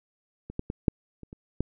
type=clicks; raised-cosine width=3 ms; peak=-25 / -16 / -18 / -7 / -30 / -29 / -13 dBFS; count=7; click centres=0.5 / 0.594 / 0.701 / 0.882 / 1.233 / 1.329 / 1.606 s; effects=none